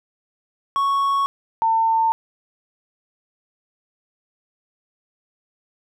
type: tone pair in turn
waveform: triangle / sine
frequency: 1108.7 / 900.6 Hz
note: C#6 / A5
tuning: 0 / +40 cents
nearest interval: major third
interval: 360 cents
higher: first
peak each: -15 dBFS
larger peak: neither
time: 0.76-1.26 / 1.62-2.12 s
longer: neither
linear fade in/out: 0 ms
effects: none

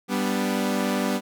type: chord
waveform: sawtooth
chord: G major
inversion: none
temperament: equal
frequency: 196 / 246.9 / 293.7 Hz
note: G3 / B3 / D4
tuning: 0 / 0 / 0 cents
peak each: -22 / -22 / -27 dBFS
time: 0.08-1.21 s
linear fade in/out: 50 ms
effects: none

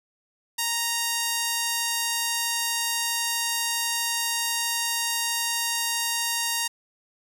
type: tone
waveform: 5% pulse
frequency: 932.3 Hz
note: A#5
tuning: in tune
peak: -12 dBFS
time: 0.58-6.68 s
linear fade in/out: 10 ms
effects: 9-bit

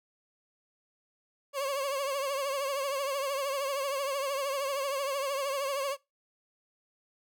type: tone with vibrato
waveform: 30% pulse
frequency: 552 Hz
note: C#5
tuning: 7 cents flat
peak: -27 dBFS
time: 1.53-5.97 s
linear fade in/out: 50 ms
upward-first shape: triangle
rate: 13 Hz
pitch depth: 87 cents each way
effects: noise-tail reverb RT60 0.2 s tail -21 dB re dry

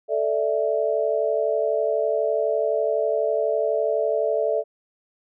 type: chord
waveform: sine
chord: A suspended fourth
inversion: none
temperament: equal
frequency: 440 / 587.3 / 659.3 Hz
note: A4 / D5 / E5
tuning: 0 / 0 / 0 cents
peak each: -24 dBFS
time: 0.08-4.64 s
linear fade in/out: 50 ms
effects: none

